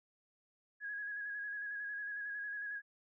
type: tone with vibrato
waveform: sine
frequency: 1661.2 Hz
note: G#6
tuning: in tune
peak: -39 dBFS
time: 0.8-2.82 s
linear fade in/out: 50 ms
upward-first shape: square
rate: 11 Hz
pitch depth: 27 cents each way
effects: none